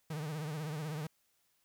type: tone with vibrato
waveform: 45% pulse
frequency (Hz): 153.2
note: D#3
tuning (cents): -27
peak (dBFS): -37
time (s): 0.1-1.07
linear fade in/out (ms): 5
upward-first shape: triangle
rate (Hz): 16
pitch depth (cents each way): 120
effects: white hiss -75 dBFS RMS until 1.64 s